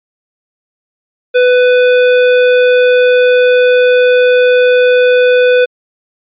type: tone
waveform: square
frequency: 497.8 Hz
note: B4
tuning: 14 cents sharp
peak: -6 dBFS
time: 1.34-5.66 s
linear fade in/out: 20 ms
effects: resampled to 8000 Hz